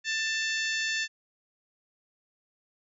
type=harmonic tone; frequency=887 Hz; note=A5; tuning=14 cents sharp; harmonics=2 / 3 / 4 / 5 / 6 / 7 / 8; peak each=-30 / -34 / -36 / -38 / -40 / -41 / -42 dBFS; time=0.04-1.08 s; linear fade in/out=50 ms; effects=none